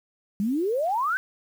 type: exponential sweep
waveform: sine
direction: up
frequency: 192.1 to 1583 Hz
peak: -22 dBFS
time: 0.4-1.17 s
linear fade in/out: 0 ms
effects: 8-bit